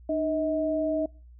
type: tone pair together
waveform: sine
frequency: 303 / 636.1 Hz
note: D#4 / D#5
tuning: -46 / +38 cents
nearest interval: octave + minor second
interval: 1284 cents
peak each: -28 / -26 dBFS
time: 0.09-1.06 s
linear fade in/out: 5 ms
effects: noise-tail reverb RT60 0.4 s tail -25 dB re dry + added 60 Hz sine -47 dBFS peak until 1.39 s